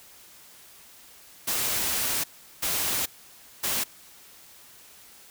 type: noise bursts at uneven times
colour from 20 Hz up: white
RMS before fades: -27 dBFS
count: 3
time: 1.47-2.24 / 2.62-3.06 / 3.63-3.84 s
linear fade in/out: 10 ms
effects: white hiss -51 dBFS RMS until 5.3 s